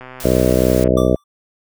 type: click train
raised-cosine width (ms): 0.5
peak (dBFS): -20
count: 112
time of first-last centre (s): 0.01-0.877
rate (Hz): 128
type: high-pass noise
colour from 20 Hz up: white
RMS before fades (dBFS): -31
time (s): 0.2-0.84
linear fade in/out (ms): 2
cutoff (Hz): 1300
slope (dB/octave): 12
type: harmonic tone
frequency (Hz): 63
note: B1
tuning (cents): +35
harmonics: 1 / 2 / 3 / 4 / 5 / 6 / 7 / 8 / 9 / 10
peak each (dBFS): -21 / -21 / -21 / -21 / -21 / -21 / -21 / -21 / -21 / -21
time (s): 0.24-1.16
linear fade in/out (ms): 5
type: tone with exponential decay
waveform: square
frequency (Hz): 1170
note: D6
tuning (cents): -7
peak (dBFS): -22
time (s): 0.97-1.24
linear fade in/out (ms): 5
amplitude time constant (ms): 57
effects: none